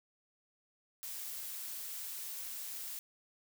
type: noise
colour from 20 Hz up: blue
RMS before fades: -43 dBFS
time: 1.03-2.99 s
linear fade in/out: 0 ms
effects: none